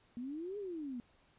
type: exponential two-way sweep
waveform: sine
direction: up then down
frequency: 233.2 to 422.7 to 233.2 Hz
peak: -39 dBFS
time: 0.17-1 s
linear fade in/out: 0 ms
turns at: 0.58 s
effects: pink hiss -69 dBFS RMS until 1.38 s + resampled to 8000 Hz